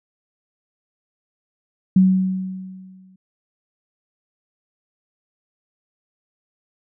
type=tone with exponential decay; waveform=sine; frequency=187.5 Hz; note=F#3; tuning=23 cents sharp; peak=-8 dBFS; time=1.96-3.16 s; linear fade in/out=5 ms; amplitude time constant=260 ms; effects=none